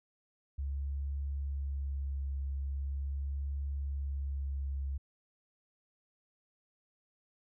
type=tone with vibrato; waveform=sine; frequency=69.3 Hz; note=C#2; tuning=in tune; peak=-33 dBFS; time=0.58-4.98 s; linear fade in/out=10 ms; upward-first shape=triangle; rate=0.41 Hz; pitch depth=19 cents each way; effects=none